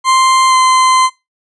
40% pulse tone with pitch glide, 1046.5 to 1033.9 Hz, C6 to C6, 0 to -21 cents, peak -7 dBFS, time 0.04-1.1 s, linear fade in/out 50 ms, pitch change -21 cents, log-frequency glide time 0.48-0.55 s, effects noise-tail reverb RT60 0.2 s tail -18 dB re dry + resampled to 22050 Hz

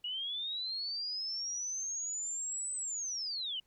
sine linear two-way sweep, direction up then down, 2874 to 8120 to 2874 Hz, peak -35 dBFS, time 0.04-3.6 s, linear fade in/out 5 ms, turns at 2.76 s, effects pink hiss -75 dBFS RMS until 3.66 s

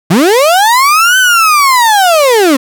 35% pulse linear two-way sweep, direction up then down, 146.83 to 1543 to 253.3 Hz, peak -3 dBFS, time 0.1-2.57 s, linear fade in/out 10 ms, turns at 1.18 s, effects none

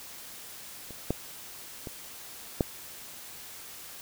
clicks, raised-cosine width 2 ms, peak -30 / -13 / -24 / -10 dBFS, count 4, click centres 0.907 / 1.106 / 1.872 / 2.608 s, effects white hiss -45 dBFS RMS until 4.01 s

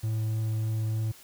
triangle tone with vibrato, 110 Hz, A2, in tune, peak -24 dBFS, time 0.03-1.12 s, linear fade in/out 10 ms, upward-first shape triangle, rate 3.3 Hz, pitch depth 8 cents each way, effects white hiss -52 dBFS RMS until 1.23 s

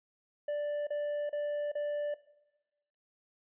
triangle tone bursts, 587.3 Hz, D5, in tune, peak -29 dBFS, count 4, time 0.48-2.142 s, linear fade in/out 5 ms, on 390 ms, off 34 ms, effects noise-tail reverb RT60 1.0 s tail -17 dB re dry + resampled to 8000 Hz

